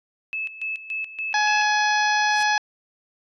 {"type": "tone with tremolo", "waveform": "sine", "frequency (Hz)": 2607, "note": "E7", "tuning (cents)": -20, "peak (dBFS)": -25, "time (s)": [0.33, 1.64], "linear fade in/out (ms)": 0, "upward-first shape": "square", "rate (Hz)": 3.5, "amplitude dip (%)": 75}
{"type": "harmonic tone", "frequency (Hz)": 842, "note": "G#5", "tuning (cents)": 24, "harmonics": [1, 2, 3, 4, 5, 6, 7], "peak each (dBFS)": [-21, -22, -28, -33, -33, -32, -34], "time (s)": [1.34, 2.58], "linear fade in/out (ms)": 2}
{"type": "noise with exponential growth", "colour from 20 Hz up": "white", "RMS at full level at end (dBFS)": -35, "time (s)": [2.21, 2.43], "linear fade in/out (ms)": 2, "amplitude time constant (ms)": 47}
{"effects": ["resampled to 24000 Hz"]}